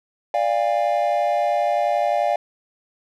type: chord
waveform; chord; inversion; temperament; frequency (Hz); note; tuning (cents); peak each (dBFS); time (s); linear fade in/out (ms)
triangle; D diminished; none; equal with one note detuned; 587.3 / 698.5 / 810.2; D5 / F5 / Ab5; 0 / 0 / -43; -20 / -19 / -22; 0.34-2.36; 2
effects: none